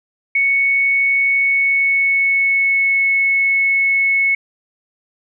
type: tone with pitch glide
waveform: sine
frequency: 2217 to 2199 Hz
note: C#7 to C#7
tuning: 0 to -14 cents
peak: -12 dBFS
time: 0.35-4.35 s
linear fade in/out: 5 ms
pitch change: -14 cents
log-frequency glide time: 1.37-3.03 s
effects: none